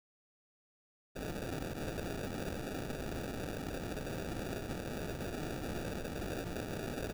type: noise with sample-and-hold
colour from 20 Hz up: blue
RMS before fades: -40 dBFS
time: 1.15-7.13 s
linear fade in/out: 20 ms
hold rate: 1050 Hz
effects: none